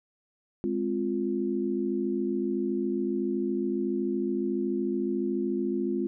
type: chord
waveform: sine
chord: F minor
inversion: first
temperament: equal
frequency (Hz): 207.7 / 261.6 / 349.2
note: Ab3 / C4 / F4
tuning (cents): 0 / 0 / 0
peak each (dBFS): -31 / -31 / -29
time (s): 0.64-6.07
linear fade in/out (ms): 0
effects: none